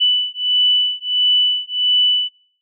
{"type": "beating tone pair", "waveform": "sine", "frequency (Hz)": [2979, 2980.5], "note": ["F#7", "F#7"], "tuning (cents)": [11, 12], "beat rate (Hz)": 1.5, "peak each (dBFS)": -17, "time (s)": [0, 2.29], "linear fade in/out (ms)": 20, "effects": ["noise-tail reverb RT60 0.5 s tail -23 dB re dry"]}